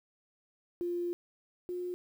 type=tone pair in turn; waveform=sine; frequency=349.2 / 357.6 Hz; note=F4 / F4; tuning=0 / +41 cents; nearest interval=unison; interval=41 cents; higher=second; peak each=-31 / -34 dBFS; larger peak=first; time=0.81-1.13 / 1.69-1.94 s; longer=first; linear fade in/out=0 ms; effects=10-bit